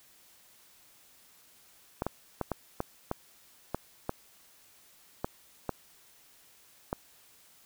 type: clicks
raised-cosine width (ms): 1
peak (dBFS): -16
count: 11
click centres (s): 2.021 / 2.066 / 2.413 / 2.517 / 2.804 / 3.114 / 3.746 / 4.094 / 5.245 / 5.693 / 6.929
effects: white hiss -60 dBFS RMS until 7.65 s